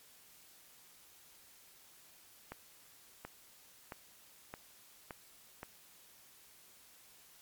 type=accelerating click train; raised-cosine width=0.5 ms; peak=-28 dBFS; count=6; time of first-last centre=2.52-5.631 s; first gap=730 ms; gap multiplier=0.92; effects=white hiss -61 dBFS RMS until 7.41 s + MP3 96 kbps